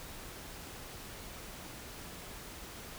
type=silence; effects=pink hiss -47 dBFS RMS until 2.98 s